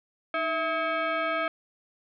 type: tone with frequency modulation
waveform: sine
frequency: 310 Hz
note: D#4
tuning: 6 cents flat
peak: -25 dBFS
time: 0.34-1.48 s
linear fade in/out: 2 ms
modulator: 967 Hz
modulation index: 2
effects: none